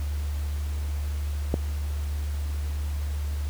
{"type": "click", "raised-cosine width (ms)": 2, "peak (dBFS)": -10, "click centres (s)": 1.541, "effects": ["added 73 Hz sine -26 dBFS peak until 3.49 s", "pink hiss -45 dBFS RMS until 3.49 s"]}